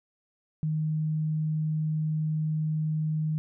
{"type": "tone", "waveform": "sine", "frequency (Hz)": 155.4, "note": "D#3", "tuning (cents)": -2, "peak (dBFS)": -25, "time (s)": [0.63, 3.38], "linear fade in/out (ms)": 0, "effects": []}